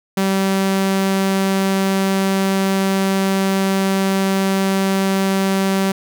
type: tone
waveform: sawtooth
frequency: 193.2 Hz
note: G3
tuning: 25 cents flat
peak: -11 dBFS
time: 0.17-5.92 s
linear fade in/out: 5 ms
effects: none